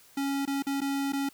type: tone with dropouts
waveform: square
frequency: 277.2 Hz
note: C#4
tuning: in tune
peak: -28 dBFS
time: 0.17-1.29 s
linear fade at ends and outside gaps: 5 ms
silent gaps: 0.454-0.475 / 0.624-0.667 / 0.806-0.815 / 1.123-1.132 s
effects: white hiss -57 dBFS RMS until 1.33 s